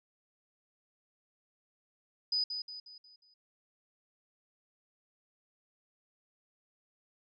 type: tone with echo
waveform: sine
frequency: 4978 Hz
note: D#8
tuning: in tune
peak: -28 dBFS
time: 2.32-2.44 s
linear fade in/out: 5 ms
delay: 180 ms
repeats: 5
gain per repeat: -7 dB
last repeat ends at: 3.34 s
effects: none